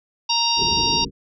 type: harmonic tone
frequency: 932.3 Hz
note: A#5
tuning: in tune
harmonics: 1 / 3 / 4 / 5 / 6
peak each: -23 / -25 / -25 / -23 / -23 dBFS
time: 0.29-1.05 s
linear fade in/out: 10 ms
type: low-pass noise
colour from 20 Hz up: white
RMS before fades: -29 dBFS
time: 0.56-1.11 s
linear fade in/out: 50 ms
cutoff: 450 Hz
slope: 96 dB/octave
effects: none

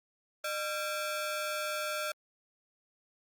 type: ring-modulated tone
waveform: sawtooth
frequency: 987.8 Hz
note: B5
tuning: in tune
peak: -26 dBFS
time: 0.44-2.12 s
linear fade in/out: 5 ms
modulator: 380 Hz
effects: Opus 48 kbps

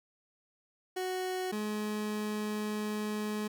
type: tone pair in turn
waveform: 30% pulse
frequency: 370 / 211.6 Hz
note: F#4 / G#3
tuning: 0 / +33 cents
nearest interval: minor seventh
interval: 967 cents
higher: first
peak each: -30 / -30 dBFS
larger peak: neither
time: 0.96-1.52 / 1.52-3.48 s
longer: second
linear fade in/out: 10 ms
effects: none

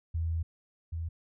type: tone pair in turn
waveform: sine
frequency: 82.2 / 82.56 Hz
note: E2 / E2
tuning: -4 / +3 cents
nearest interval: unison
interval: 7 cents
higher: second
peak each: -28 / -32 dBFS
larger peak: first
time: 0.14-0.43 / 0.92-1.09 s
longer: first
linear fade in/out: 10 ms
effects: none

